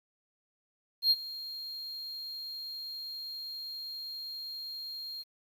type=tone with ADSR envelope; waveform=triangle; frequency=4225 Hz; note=C8; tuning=16 cents sharp; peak=-18 dBFS; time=1.02-5.24 s; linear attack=89 ms; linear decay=39 ms; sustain=-19 dB; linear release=30 ms; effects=tanh soft clip ceiling -14 dBFS + 10-bit